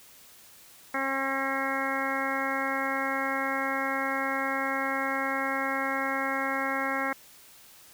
harmonic tone, 270 Hz, C#4, 45 cents flat, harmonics 1 / 2 / 3 / 4 / 5 / 6 / 7 / 8, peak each -35 / -35 / -35 / -35 / -35 / -35 / -35 / -35 dBFS, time 0.94-7.13 s, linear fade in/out 5 ms, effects white hiss -53 dBFS RMS until 7.93 s

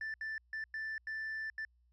sine tone bursts at uneven times, 1765 Hz, A6, 5 cents sharp, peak -35 dBFS, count 6, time 0.01-0.14 / 0.21-0.38 / 0.53-0.64 / 0.74-0.98 / 1.07-1.5 / 1.58-1.65 s, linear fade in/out 2 ms, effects tanh soft clip ceiling -36 dBFS + added 60 Hz sine -67 dBFS peak until 1.92 s

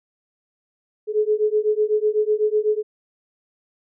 sine beating tone pair, 422.1 / 430.1 Hz, G#4 / A4, +28 / -39 cents, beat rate 8 Hz, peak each -20 dBFS, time 1.07-2.83 s, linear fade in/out 50 ms, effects none

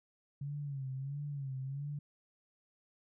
sine tone with vibrato, 138.59 Hz, C#3, in tune, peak -37 dBFS, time 0.41-1.99 s, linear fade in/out 5 ms, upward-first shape sine, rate 1.5 Hz, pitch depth 91 cents each way, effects none

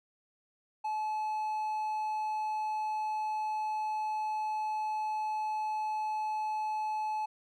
triangle tone, 860 Hz, A5, 40 cents flat, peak -29 dBFS, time 0.84-7.26 s, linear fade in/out 10 ms, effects none

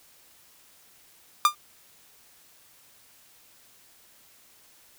45% pulse tone with exponential decay, 1200 Hz, D6, 37 cents sharp, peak -12 dBFS, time 1.45-1.55 s, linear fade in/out 1 ms, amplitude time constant 21 ms, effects white hiss -57 dBFS RMS until 4.98 s

